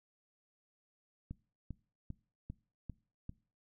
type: click train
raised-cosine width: 5 ms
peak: -30 dBFS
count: 6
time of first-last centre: 1.31-3.294 s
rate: 2.52 Hz
effects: noise-tail reverb RT60 0.4 s tail -22 dB re dry